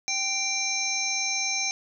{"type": "harmonic tone with a mistuned harmonic", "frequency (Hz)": 784, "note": "G5", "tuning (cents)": 0, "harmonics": [1, 3, 5, 7, 8], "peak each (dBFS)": [-37, -29, -36, -32, -29], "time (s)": [0.08, 1.71], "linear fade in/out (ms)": 0, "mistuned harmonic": 5, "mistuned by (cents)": 46, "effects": []}